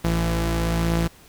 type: tone pair together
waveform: sawtooth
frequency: 56.3 / 167.8 Hz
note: A1 / E3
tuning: +40 / +31 cents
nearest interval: octave + perfect fifth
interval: 1891 cents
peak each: -19 dBFS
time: 0.04-1.08 s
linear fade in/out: 10 ms
effects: pink hiss -50 dBFS RMS until 1.28 s